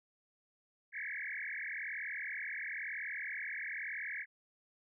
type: tone with frequency modulation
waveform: sine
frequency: 1948 Hz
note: B6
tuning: 24 cents flat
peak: -38 dBFS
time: 0.92-4.26 s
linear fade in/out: 50 ms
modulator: 41 Hz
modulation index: 7.7
effects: none